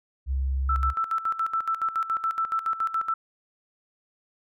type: tone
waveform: sine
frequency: 66.8 Hz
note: C2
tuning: 36 cents sharp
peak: -23 dBFS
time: 0.26-0.94 s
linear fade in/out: 50 ms
type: tone with tremolo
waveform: sine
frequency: 1326 Hz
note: E6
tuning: 10 cents sharp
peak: -22 dBFS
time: 0.69-3.14 s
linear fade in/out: 5 ms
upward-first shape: square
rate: 7.1 Hz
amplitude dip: 75%
effects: none